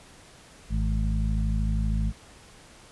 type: harmonic tone with a mistuned harmonic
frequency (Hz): 52.8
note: G#1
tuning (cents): +29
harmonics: 1 / 2 / 3 / 4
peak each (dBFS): -24 / -31 / -32 / -33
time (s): 0.69-2.13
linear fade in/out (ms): 50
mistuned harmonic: 4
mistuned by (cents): +27
effects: pink hiss -51 dBFS RMS until 2.91 s + resampled to 24000 Hz